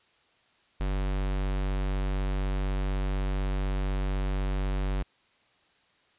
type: tone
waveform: square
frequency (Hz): 47.96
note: G1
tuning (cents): -37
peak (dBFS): -27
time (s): 0.8-5.03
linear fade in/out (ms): 10
effects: white hiss -65 dBFS RMS until 6.18 s + resampled to 8000 Hz